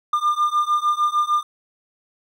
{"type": "beating tone pair", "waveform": "triangle", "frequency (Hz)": [1199, 1205.6], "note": ["D6", "D6"], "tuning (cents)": [36, 45], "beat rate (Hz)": 6.6, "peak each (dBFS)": [-19, -18], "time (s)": [0.13, 1.43], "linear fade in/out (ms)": 5, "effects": []}